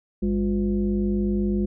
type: tone with frequency modulation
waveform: sine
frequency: 202.7 Hz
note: G#3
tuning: 42 cents flat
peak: -20 dBFS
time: 0.22-1.66 s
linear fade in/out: 10 ms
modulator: 151 Hz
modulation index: 0.94
effects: none